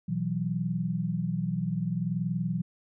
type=chord; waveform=sine; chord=B suspended fourth; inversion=none; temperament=just; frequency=123.47 / 164.63 / 185.21 Hz; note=B2 / E3 / F#3; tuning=0 / -2 / +2 cents; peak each=-34 / -30 / -31 dBFS; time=0.08-2.62 s; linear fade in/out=10 ms; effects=none